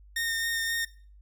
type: tone with vibrato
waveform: sawtooth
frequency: 1833 Hz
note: A#6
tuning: 30 cents flat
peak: -24 dBFS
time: 0.16-0.85 s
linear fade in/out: 5 ms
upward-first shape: sine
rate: 3.8 Hz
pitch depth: 11 cents each way
effects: noise-tail reverb RT60 0.4 s tail -19 dB re dry + added 50 Hz sine -50 dBFS peak until 1.21 s